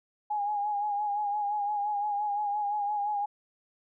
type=tone with vibrato; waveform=sine; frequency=826 Hz; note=G#5; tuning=10 cents flat; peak=-27 dBFS; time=0.3-3.26 s; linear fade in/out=10 ms; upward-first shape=sine; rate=5.8 Hz; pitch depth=41 cents each way; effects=none